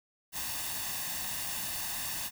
white noise with comb filter, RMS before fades -36 dBFS, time 0.32-2.31 s, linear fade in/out 50 ms, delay 1.1 ms, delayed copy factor +0.65, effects none

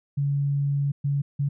sine tone bursts at uneven times, 141.4 Hz, C#3, 35 cents sharp, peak -21 dBFS, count 3, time 0.17-0.92 / 1.04-1.22 / 1.39-1.49 s, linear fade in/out 10 ms, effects none

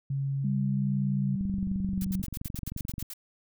sine tone, 137.6 Hz, C#3, 12 cents flat, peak -27 dBFS, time 0.1-1.36 s, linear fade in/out 5 ms
sine tone with pitch glide, 200 to 189.32 Hz, G3 to F#3, +35 to +40 cents, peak -28 dBFS, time 0.44-2.22 s, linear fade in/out 5 ms, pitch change -95 cents, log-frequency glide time 0.7-2.09 s
click train, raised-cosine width 5 ms, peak -23 dBFS, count 38, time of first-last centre 1.41-3.026 s, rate 22.9 Hz
blue noise bursts, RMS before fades -40 dBFS, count 11, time 2.01-3.136 s, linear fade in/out 2 ms, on 36 ms, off 73 ms
effects none

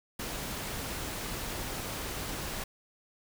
pink noise, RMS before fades -37 dBFS, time 0.19-2.64 s, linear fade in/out 5 ms, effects none

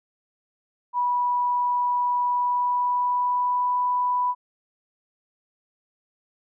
sine tone with pitch glide, 979 to 989.2 Hz, B5 to B5, -15 to +3 cents, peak -20 dBFS, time 0.93-4.35 s, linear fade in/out 50 ms, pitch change +18 cents, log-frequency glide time 2.22-3.78 s, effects none

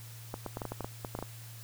clicks, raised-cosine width 1 ms, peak -22 dBFS, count 12, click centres 0.341 / 0.463 / 0.571 / 0.618 / 0.653 / 0.72 / 0.807 / 0.845 / 1.048 / 1.151 / 1.189 / 1.226 s, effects added 114 Hz sine -46 dBFS peak until 1.63 s + white hiss -52 dBFS RMS until 1.63 s

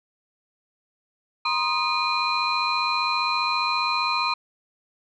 sine tone cluster, 956 / 1051 / 1237 / 2436 / 4090 Hz, A#5 / C6 / D#6 / D#7 / C8, +43 / +7 / -10 / -37 / -40 cents, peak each -27 dBFS, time 1.45-4.34 s, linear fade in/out 5 ms, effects tanh soft clip ceiling -13 dBFS

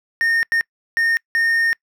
triangle tone bursts at uneven times, 1834 Hz, A#6, 29 cents flat, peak -13 dBFS, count 4, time 0.21-0.43 / 0.52-0.61 / 0.97-1.17 / 1.35-1.73 s, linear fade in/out 0 ms, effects noise-tail reverb RT60 0.1 s tail -26 dB re dry

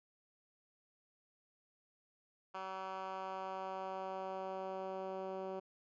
10% pulse tone with band-pass filter sweep, 189.8 Hz, F#3, 44 cents sharp, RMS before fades -43 dBFS, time 2.54-5.6 s, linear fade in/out 10 ms, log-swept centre 1200 to 440 Hz, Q 1.2, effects resampled to 16000 Hz

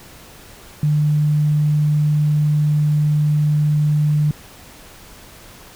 sine tone, 150 Hz, D3, 37 cents sharp, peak -13 dBFS, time 0.83-4.31 s, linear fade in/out 2 ms, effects pink hiss -42 dBFS RMS until 5.75 s

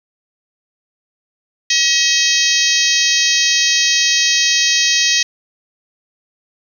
harmonic tone, 638 Hz, D#5, 43 cents sharp, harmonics 3 / 4 / 5 / 6 / 7 / 8 / 9 / 10, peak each -20 / -20 / -20 / -20 / -20 / -20 / -20 / -20 dBFS, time 1.7-5.23 s, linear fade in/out 5 ms, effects 7-bit

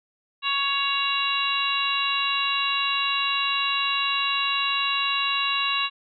harmonic tone with a mistuned harmonic, 556 Hz, C#5, 5 cents sharp, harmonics 2 / 3 / 4 / 5 / 6 / 7, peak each -27 / -35 / -35 / -25 / -36 / -28 dBFS, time 0.42-5.9 s, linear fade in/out 50 ms, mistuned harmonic 6, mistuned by +25 cents, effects none

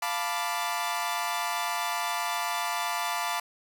sawtooth chord, B half-diminished seventh, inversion second, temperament equal, 698.5 / 880 / 987.8 / 1174.7 Hz, F5 / A5 / B5 / D6, 0 / 0 / 0 / 0 cents, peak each -30 dBFS, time 0.02-3.4 s, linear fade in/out 5 ms, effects none

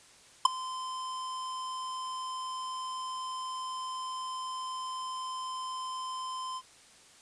square tone with ADSR envelope, 1032 Hz, C6, 24 cents flat, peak -14 dBFS, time 0.45-6.62 s, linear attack 5 ms, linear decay 10 ms, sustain -22 dB, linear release 52 ms, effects white hiss -57 dBFS RMS until 7.21 s + resampled to 22050 Hz

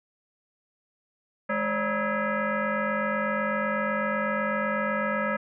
sine tone with frequency modulation, 537 Hz, C5, 45 cents sharp, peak -24 dBFS, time 1.49-5.37 s, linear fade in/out 10 ms, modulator 374 Hz, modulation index 3.7, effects none

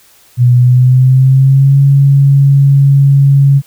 sine tone with pitch glide, 123.1 to 138.98 Hz, B2 to C#3, -5 to +5 cents, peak -3 dBFS, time 0.37-3.62 s, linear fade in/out 50 ms, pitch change +210 cents, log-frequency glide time 0.55-1.79 s, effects white hiss -45 dBFS RMS until 3.66 s

